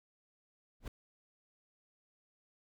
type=noise with exponential growth; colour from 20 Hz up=brown; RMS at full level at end=-31 dBFS; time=0.8-0.88 s; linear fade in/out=5 ms; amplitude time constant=16 ms; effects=none